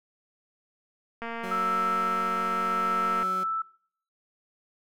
click train, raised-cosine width 0.5 ms, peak -21 dBFS, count 465, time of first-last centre 1.22-3.229 s, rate 231 Hz
20% pulse tone, 186.4 Hz, F#3, 13 cents sharp, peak -31 dBFS, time 1.43-3.44 s, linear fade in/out 10 ms
sine tone with tremolo, 1320 Hz, E6, 2 cents sharp, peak -24 dBFS, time 1.51-3.62 s, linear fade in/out 5 ms, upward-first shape sine, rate 0.83 Hz, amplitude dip 25%
effects noise-tail reverb RT60 0.6 s tail -23 dB re dry

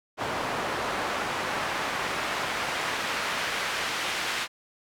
pink noise with band-pass filter sweep, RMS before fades -30 dBFS, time 0.17-4.48 s, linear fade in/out 50 ms, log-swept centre 890 to 2300 Hz, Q 0.73, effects none

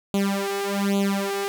sawtooth tone with flanger, 198.6 Hz, G3, 23 cents sharp, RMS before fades -24 dBFS, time 0.14-1.48 s, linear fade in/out 0 ms, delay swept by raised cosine 0.28 to 2.68 ms, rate 1.2 Hz, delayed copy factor +1, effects none

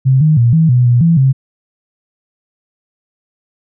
sine tone with pitch steps, 132 / 155 / 118.5 / 161.6 / 124.1 / 121.3 / 166.9 / 133.5 Hz, C3 / D#3 / A#2 / E3 / B2 / B2 / E3 / C3, +16 / -6 / +29 / -34 / +9 / -31 / +22 / +35 cents, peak -6 dBFS, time 0.05-1.33 s, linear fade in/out 20 ms, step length 160 ms, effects none

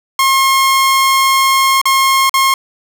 sawtooth tone with dropouts, 1074 Hz, C6, 45 cents sharp, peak -5 dBFS, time 0.19-2.54 s, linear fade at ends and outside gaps 2 ms, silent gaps 1.815-1.855 / 2.295-2.34 s, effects none

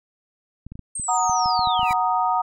clicks, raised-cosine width 5 ms, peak -24 dBFS, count 12, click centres 0.666 / 0.72 / 0.755 / 0.793 / 0.997 / 1.296 / 1.459 / 1.593 / 1.673 / 1.794 / 1.831 / 1.909 s
sine linear sweep, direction down, 8600 to 2246 Hz, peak -26 dBFS, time 0.95-1.92 s, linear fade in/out 5 ms
sine chord, D# minor, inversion first, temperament equal, 740 / 932.3 / 1244.5 Hz, F#5 / A#5 / D#6, 0 / 0 / 0 cents, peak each -22 / -22 / -24 dBFS, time 1.08-2.42 s, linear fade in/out 10 ms
35% pulse tone with exponential growth, 979 Hz, B5, 15 cents flat, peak -23 dBFS, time 1.75-1.93 s, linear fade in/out 1 ms, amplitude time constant 39 ms
effects none

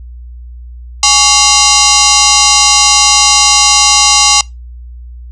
sine tone with frequency modulation, 830.6 Hz, G#5, in tune, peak -4 dBFS, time 1.03-4.41 s, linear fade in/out 2 ms, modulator 980 Hz, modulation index 7, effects noise-tail reverb RT60 0.2 s tail -24 dB re dry + added 60 Hz sine -26 dBFS peak until 5.31 s

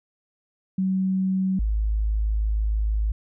sine tone pair in turn, 189 / 53.19 Hz, F#3 / G#1, +37 / +42 cents, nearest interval octave + minor seventh, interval 2195 cents, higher first, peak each -20 dBFS, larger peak neither, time 0.78-1.59 / 1.59-3.12 s, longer second, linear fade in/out 5 ms, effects none

